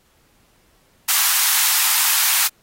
white high-pass noise, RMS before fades -17 dBFS, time 1.08-2.48 s, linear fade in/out 10 ms, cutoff 810 Hz, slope 48 dB/octave, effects pink hiss -59 dBFS RMS until 2.62 s + AAC 48 kbps

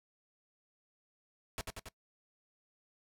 pink noise with echo, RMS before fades -38 dBFS, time 1.58-1.61 s, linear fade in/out 0 ms, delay 92 ms, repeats 3, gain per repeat -3 dB, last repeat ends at 1.886 s, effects noise-tail reverb RT60 0.1 s tail -21 dB re dry + low-pass 12000 Hz 12 dB/octave

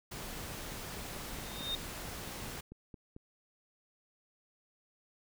pink noise, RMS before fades -43 dBFS, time 0.11-2.61 s, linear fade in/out 10 ms
click train, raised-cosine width 3 ms, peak -35 dBFS, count 12, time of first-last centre 0.72-3.164 s, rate 4.5 Hz
sine tone with exponential growth, 3674 Hz, A#7, 26 cents flat, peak -31 dBFS, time 1.3-1.75 s, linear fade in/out 0 ms, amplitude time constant 97 ms
effects none

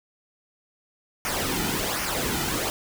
pink noise with flanger, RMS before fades -27 dBFS, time 1.25-2.7 s, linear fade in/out 0 ms, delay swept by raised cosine 0.25 to 1.85 ms, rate 1.3 Hz, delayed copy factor -0.6, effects none

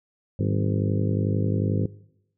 harmonic tone with a mistuned harmonic, 51.2 Hz, G#1, 24 cents flat, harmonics 2 / 3 / 4 / 5 / 6 / 7 / 8 / 9 / 10, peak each -24 / -28 / -30 / -32 / -34 / -35 / -36 / -37 / -38 dBFS, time 0.39-1.86 s, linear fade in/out 5 ms, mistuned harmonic 4, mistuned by -100 cents, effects noise-tail reverb RT60 0.8 s tail -20 dB re dry

